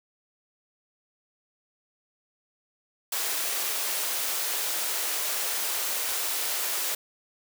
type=high-pass noise; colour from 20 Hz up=white; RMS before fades=-29 dBFS; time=3.12-6.95 s; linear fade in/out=5 ms; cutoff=370 Hz; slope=24 dB/octave; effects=none

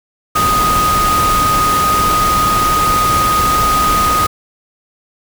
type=tone in noise; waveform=sine; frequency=1244.5 Hz; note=D#6; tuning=in tune; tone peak=-11 dBFS; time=0.35-4.27 s; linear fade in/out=10 ms; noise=pink; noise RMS=-18 dBFS; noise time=0.35-4.27 s; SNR=+4 dB; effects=none

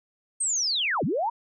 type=linear two-way sweep; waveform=sine; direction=down then up; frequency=8580 to 123.47 to 975 Hz; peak=-23 dBFS; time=0.4-1.3 s; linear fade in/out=10 ms; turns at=1.04 s; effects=none

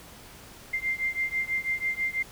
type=beating tone pair; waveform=sine; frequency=2093 / 2099.1 Hz; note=C7 / C7; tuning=0 / +5 cents; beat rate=6.1 Hz; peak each=-29 / -30 dBFS; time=0.73-2.23 s; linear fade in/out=10 ms; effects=pink hiss -48 dBFS RMS until 2.31 s

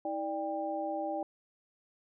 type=tone cluster; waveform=sine; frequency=319.8 / 590 / 795 Hz; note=D#4 / D5 / G5; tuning=+48 / +8 / +24 cents; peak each=-38 / -36 / -36 dBFS; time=0.05-1.23 s; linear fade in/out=2 ms; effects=none

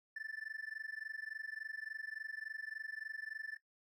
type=tone with amplitude modulation; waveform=triangle; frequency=1760 Hz; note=A6; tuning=in tune; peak=-36 dBFS; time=0.16-3.57 s; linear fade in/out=5 ms; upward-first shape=sine; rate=23.5 Hz; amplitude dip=100%; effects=noise-tail reverb RT60 0.1 s tail -17 dB re dry + tanh soft clip ceiling -36 dBFS

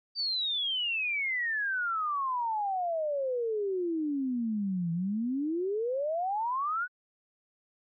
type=exponential two-way sweep; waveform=sine; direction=down then up; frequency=4674 to 164.4 to 1508 Hz; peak=-28 dBFS; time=0.15-6.88 s; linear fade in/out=50 ms; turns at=4.92 s; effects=AAC 64 kbps

